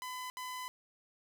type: tone bursts at uneven times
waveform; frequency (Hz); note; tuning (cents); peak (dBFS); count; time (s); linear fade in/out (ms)
sawtooth; 1008; B5; +35; -36; 2; 0.02-0.3 / 0.37-0.68; 0
effects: none